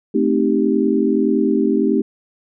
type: chord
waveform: sine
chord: A half-diminished seventh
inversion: none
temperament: equal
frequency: 220 / 261.6 / 311.1 / 392 Hz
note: A3 / C4 / Eb4 / G4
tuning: 0 / 0 / 0 / 0 cents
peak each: -19 dBFS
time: 0.14-2.02 s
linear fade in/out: 10 ms
effects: none